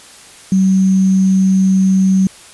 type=tone with sample-and-hold; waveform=sine; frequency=190 Hz; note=F#3; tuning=46 cents sharp; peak=-8 dBFS; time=0.52-2.27 s; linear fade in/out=2 ms; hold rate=6300 Hz; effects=white hiss -39 dBFS RMS until 2.53 s + resampled to 24000 Hz